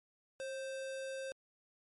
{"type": "tone with sample-and-hold", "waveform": "sine", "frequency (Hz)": 535, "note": "C5", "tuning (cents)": 38, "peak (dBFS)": -39, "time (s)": [0.4, 1.32], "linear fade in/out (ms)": 0, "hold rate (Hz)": 2100, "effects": ["MP3 48 kbps"]}